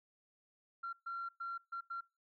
sine tone bursts at uneven times, 1371 Hz, F6, 32 cents flat, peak -38 dBFS, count 5, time 0.83-0.93 / 1.06-1.29 / 1.4-1.58 / 1.72-1.81 / 1.9-2.01 s, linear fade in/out 10 ms, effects noise-tail reverb RT60 0.3 s tail -25 dB re dry + tanh soft clip ceiling -35 dBFS

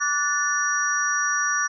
sine tone cluster, 1158 / 1470 / 1764 / 5750 Hz, D6 / F#6 / A6 / F8, -25 / -12 / +4 / +50 cents, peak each -26 dBFS, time 0-1.68 s, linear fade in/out 20 ms, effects none

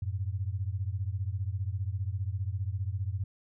sine beating tone pair, 91.2 / 106.2 Hz, F#2 / G#2, -24 / +39 cents, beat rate 15 Hz, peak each -32 / -34 dBFS, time 0.02-3.24 s, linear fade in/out 5 ms, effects none

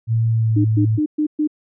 sine tone with pitch glide, 113.6 to 109.79 Hz, A#2 to A2, -44 to -3 cents, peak -14 dBFS, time 0.07-1 s, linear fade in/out 50 ms, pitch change -59 cents, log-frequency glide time 0.3-0.63 s
sine tone bursts, 303.1 Hz, D#4, 45 cents flat, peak -15 dBFS, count 5, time 0.56-1.475 s, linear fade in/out 10 ms, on 87 ms, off 120 ms
effects none

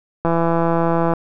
click train, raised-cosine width 1 ms, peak -5 dBFS, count 149, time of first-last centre 0.25-1.136 s, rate 167 Hz, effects none

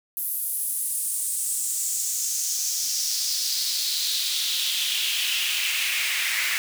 pink noise with high-pass filter sweep, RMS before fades -26 dBFS, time 0.17-6.58 s, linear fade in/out 0 ms, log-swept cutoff 12000 to 2000 Hz, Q 3.2, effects none

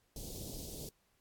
pink band-stop noise, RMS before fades -45 dBFS, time 0.16-0.89 s, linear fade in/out 2 ms, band 570 to 4000 Hz, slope 24 dB/octave, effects pink hiss -75 dBFS RMS until 1.2 s + AAC 64 kbps

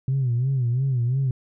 sine tone with vibrato, 127.2 Hz, C3, 48 cents flat, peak -18 dBFS, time 0.08-1.31 s, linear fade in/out 2 ms, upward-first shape sine, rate 2.9 Hz, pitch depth 130 cents each way, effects tanh soft clip ceiling -16 dBFS

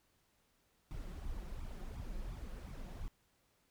brown noise with flanger, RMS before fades -44 dBFS, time 0.91-3.08 s, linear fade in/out 0 ms, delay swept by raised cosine 0.83 to 5.63 ms, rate 2.8 Hz, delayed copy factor +0.75, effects pink hiss -75 dBFS RMS until 3.7 s

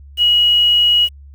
sine tone with quantisation, 2905 Hz, F#7, 32 cents flat, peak -9 dBFS, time 0.17-1.09 s, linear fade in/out 50 ms, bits 6, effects added 70 Hz sine -36 dBFS peak until 1.34 s

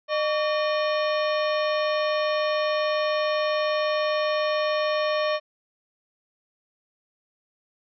harmonic tone with a mistuned harmonic, 609 Hz, D#5, 37 cents flat, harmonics 1 / 2 / 3 / 4 / 5 / 6 / 7 / 9, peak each -23 / -29 / -33 / -35 / -37 / -39 / -40 / -42 dBFS, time 0.08-5.4 s, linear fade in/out 50 ms, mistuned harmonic 2, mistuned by -120 cents, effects none

